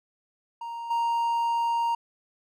triangle tone with level steps, 932.3 Hz, A#5, in tune, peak -31 / -21 dBFS, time 0.61-1.95 s, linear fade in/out 5 ms, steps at 0.9 s, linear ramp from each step 10 ms, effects none

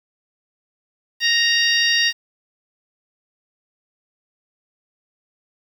harmonic tone, 932.3 Hz, A#5, in tune, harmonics 2 / 3 / 4 / 5 / 6, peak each -19 / -21 / -22 / -23 / -24 dBFS, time 1.2-2.13 s, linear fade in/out 50 ms, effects 7-bit

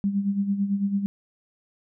sine tone with tremolo, 199.4 Hz, G3, 30 cents sharp, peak -19 dBFS, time 0.04-1.06 s, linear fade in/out 0 ms, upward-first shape sine, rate 9 Hz, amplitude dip 65%, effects none

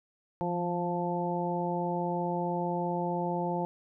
harmonic tone with a mistuned harmonic, 175.4 Hz, F3, 8 cents sharp, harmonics 1 / 2 / 3 / 4 / 5, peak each -33 / -35 / -36 / -37 / -34 dBFS, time 0.41-3.65 s, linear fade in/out 0 ms, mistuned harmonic 1, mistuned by -31 cents, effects none

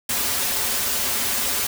white noise with comb filter, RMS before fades -23 dBFS, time 0.09-1.67 s, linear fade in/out 5 ms, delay 6.3 ms, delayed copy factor -1, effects none

